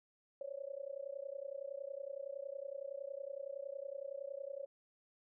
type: tone with amplitude modulation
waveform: sine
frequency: 554.4 Hz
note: C#5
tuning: in tune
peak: -38 dBFS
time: 0.41-4.66 s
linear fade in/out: 2 ms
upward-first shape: sine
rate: 30.8 Hz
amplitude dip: 95%
effects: none